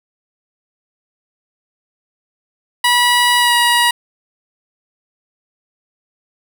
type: tone with pitch glide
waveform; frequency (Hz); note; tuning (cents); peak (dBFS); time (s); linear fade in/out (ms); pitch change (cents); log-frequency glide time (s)
15% pulse; 972 to 958.6; B5 to A#5; -28 to +48; -4; 2.84-3.91; 5; -24; 3.38-3.54
effects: none